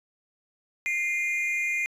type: tone pair together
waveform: triangle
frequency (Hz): 2093 / 2437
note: C7 / D#7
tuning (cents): 0 / -37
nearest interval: minor third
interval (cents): 263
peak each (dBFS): -25 / -26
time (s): 0.86-1.86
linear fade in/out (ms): 0
effects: tanh soft clip ceiling -17 dBFS